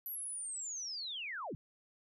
sine linear sweep, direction down, 11990 to 91.9 Hz, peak -39 dBFS, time 0.06-1.55 s, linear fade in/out 0 ms, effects none

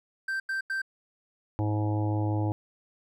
triangle tone bursts, 1564 Hz, G6, 4 cents flat, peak -26 dBFS, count 3, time 0.28-0.818 s, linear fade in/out 5 ms, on 120 ms, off 89 ms
harmonic tone, 105.6 Hz, G#2, 29 cents sharp, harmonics 1 / 3 / 4 / 5 / 6 / 7 / 8 / 9, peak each -26 / -31 / -44 / -39 / -44 / -42 / -38 / -48 dBFS, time 1.59-2.52 s, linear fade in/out 0 ms
effects none

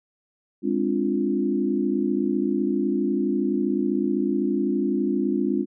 sine chord, D half-diminished seventh, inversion second, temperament equal with one note detuned, 205.5 / 261.6 / 293.7 / 349.2 Hz, Ab3 / C4 / D4 / F4, -18 / 0 / 0 / 0 cents, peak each -26 dBFS, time 0.62-5.66 s, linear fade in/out 50 ms, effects none

